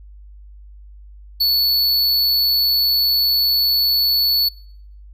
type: tone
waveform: square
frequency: 4435 Hz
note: C#8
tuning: in tune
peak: -14 dBFS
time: 1.4-4.49 s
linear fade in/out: 10 ms
effects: noise-tail reverb RT60 0.7 s tail -26 dB re dry + added 50 Hz sine -38 dBFS peak until 5.13 s